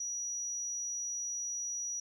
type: tone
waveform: sine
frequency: 5820 Hz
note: F#8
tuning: 29 cents flat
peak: -34 dBFS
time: 0-2 s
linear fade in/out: 5 ms
effects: tanh soft clip ceiling -30 dBFS + 12-bit